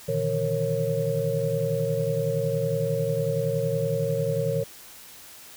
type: tone cluster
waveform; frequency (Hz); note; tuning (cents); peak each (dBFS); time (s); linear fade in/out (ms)
sine; 119.3 / 149.4 / 160.3 / 460 / 546; A#2 / D3 / E3 / A#4 / C#5; +41 / +30 / -48 / -23 / -26; -31 / -31 / -31 / -28 / -27; 0.08-4.64; 10
effects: white hiss -46 dBFS RMS until 5.56 s